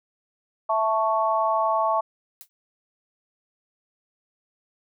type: chord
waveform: sine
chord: A major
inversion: second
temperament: equal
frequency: 659.3 / 880 / 1108.7 Hz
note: E5 / A5 / C#6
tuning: 0 / 0 / 0 cents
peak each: -24 dBFS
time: 0.69-2.01 s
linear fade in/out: 10 ms
type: noise with exponential decay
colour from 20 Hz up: blue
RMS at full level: -38 dBFS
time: 2.41-2.49 s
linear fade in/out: 0 ms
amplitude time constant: 16 ms
effects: none